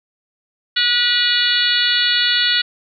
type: harmonic tone with a mistuned harmonic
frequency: 484.8 Hz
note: B4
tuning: 32 cents flat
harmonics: 3 / 4 / 5 / 6 / 7 / 8 / 9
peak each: -21 / -23 / -28 / -20 / -21 / -21 / -20 dBFS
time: 0.76-2.62 s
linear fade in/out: 10 ms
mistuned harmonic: 7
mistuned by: +34 cents
effects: none